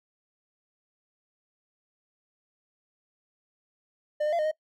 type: tone with pitch steps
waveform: triangle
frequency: 600 / 607 / 682 / 613 / 622 Hz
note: D5 / D#5 / F5 / D#5 / D#5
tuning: +37 / -43 / -41 / -26 / -1 cents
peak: -22 dBFS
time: 4.2-4.515 s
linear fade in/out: 10 ms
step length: 63 ms
effects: noise-tail reverb RT60 0.1 s tail -21 dB re dry